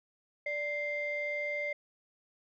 sine tone pair together, 586.9 / 2093 Hz, D5 / C7, -1 / 0 cents, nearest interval octave + minor seventh, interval 2201 cents, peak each -35 / -33 dBFS, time 0.46-1.73 s, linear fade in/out 5 ms, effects tanh soft clip ceiling -26 dBFS

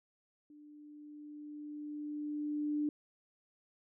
sine tone with level ramp, 297.1 Hz, D4, 20 cents sharp, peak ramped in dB -54 to -30 dBFS, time 0.5-2.89 s, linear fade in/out 2 ms, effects none

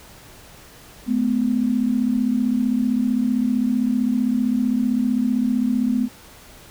sine tone pair together, 215.7 / 251.2 Hz, A3 / B3, -34 / +30 cents, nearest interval minor third, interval 264 cents, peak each -21 / -19 dBFS, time 1.06-6.09 s, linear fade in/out 50 ms, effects pink hiss -45 dBFS RMS until 6.7 s

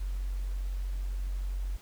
sine tone, 46.25 Hz, F#1, in tune, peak -30 dBFS, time 0-1.77 s, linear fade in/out 10 ms, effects pink hiss -55 dBFS RMS until 1.81 s

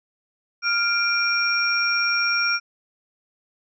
sine tone cluster, 1398 / 2376 / 5570 Hz, F6 / D7 / F8, +1 / +20 / -5 cents, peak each -22 / -24 / -24 dBFS, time 0.62-2.6 s, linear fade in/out 50 ms, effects none

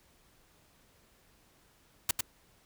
white noise with echo, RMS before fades -26 dBFS, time 2.09-2.11 s, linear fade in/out 5 ms, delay 99 ms, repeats 1, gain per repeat -4 dB, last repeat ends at 2.209 s, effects pink hiss -65 dBFS RMS until 2.65 s

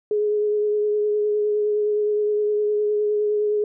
sine tone with vibrato, 419.5 Hz, G#4, 17 cents sharp, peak -18 dBFS, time 0.11-3.64 s, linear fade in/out 2 ms, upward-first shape triangle, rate 9.7 Hz, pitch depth 20 cents each way, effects none

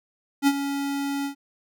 square tone with ADSR envelope, 280 Hz, C#4, 18 cents sharp, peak -15 dBFS, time 0.42-1.35 s, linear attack 52 ms, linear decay 48 ms, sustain -11 dB, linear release 100 ms, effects none

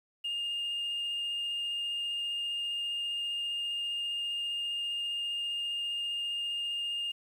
sine tone with vibrato, 2824 Hz, F7, 19 cents sharp, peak -30 dBFS, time 0.24-7.12 s, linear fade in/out 10 ms, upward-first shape triangle, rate 15 Hz, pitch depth 10 cents each way, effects tanh soft clip ceiling -28 dBFS + 10-bit

